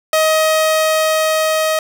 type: tone with level ramp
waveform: sawtooth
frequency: 630 Hz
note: D#5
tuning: 21 cents sharp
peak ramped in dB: -7 to -10 dBFS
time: 0.13-1.79 s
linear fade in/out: 2 ms
effects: 7-bit